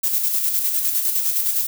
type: noise with tremolo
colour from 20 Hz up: violet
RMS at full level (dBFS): -19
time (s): 0.03-1.67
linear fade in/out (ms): 10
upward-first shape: square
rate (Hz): 9.8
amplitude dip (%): 40
effects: none